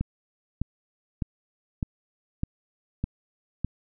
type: click train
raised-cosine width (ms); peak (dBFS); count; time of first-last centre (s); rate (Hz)
5; -14; 7; 0.01-3.646; 1.65
effects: none